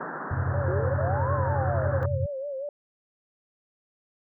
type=band-pass noise; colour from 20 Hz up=white; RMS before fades=-35 dBFS; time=0-2.06 s; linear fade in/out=5 ms; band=140 to 1700 Hz; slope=96 dB/octave
type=chord; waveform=sine; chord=F suspended second; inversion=none; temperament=just; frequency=87.31 / 98.22 / 130.96 Hz; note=F2 / G2 / C3; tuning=0 / +4 / +2 cents; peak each=-29 dBFS; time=0.31-2.26 s; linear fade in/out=5 ms
type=tone with vibrato; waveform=sine; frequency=554.4 Hz; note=C#5; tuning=in tune; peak=-30 dBFS; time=0.54-2.69 s; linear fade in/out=2 ms; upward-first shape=sine; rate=5.3 Hz; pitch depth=93 cents each way
type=exponential two-way sweep; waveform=sine; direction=up then down; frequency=349.2 to 1108.7 to 498.5 Hz; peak=-30 dBFS; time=0.68-2.03 s; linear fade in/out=0 ms; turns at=1.32 s
effects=none